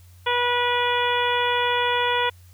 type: harmonic tone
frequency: 486.7 Hz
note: B4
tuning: 25 cents flat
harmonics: 1 / 2 / 3 / 4 / 5 / 6 / 7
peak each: -26 / -23 / -28 / -29 / -30 / -31 / -29 dBFS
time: 0.26-2.3 s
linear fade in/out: 10 ms
effects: added 90 Hz sine -46 dBFS peak until 2.53 s + white hiss -58 dBFS RMS until 2.53 s